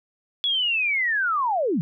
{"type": "linear sweep", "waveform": "sine", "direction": "down", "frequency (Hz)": [3409, 138], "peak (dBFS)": -20, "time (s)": [0.44, 1.81], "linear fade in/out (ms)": 0, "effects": []}